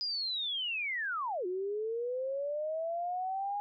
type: linear two-way sweep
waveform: sine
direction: down then up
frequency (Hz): 4978 to 354.1 to 824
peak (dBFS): -32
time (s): 0.01-3.6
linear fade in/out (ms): 0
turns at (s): 1.46
effects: none